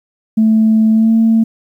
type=tone with pitch glide; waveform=sine; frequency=219.9 to 224.8 Hz; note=A3 to A3; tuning=-1 to +37 cents; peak=-6 dBFS; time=0.37-1.44 s; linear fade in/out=10 ms; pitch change=+38 cents; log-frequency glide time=0.92-1.11 s; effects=tanh soft clip ceiling -3 dBFS + 8-bit